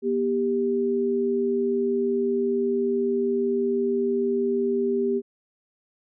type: tone pair together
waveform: sine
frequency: 241.6 / 395.6 Hz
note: B3 / G4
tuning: -38 / +16 cents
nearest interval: major sixth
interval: 854 cents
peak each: -26 / -22 dBFS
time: 0.02-5.22 s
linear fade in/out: 50 ms
effects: none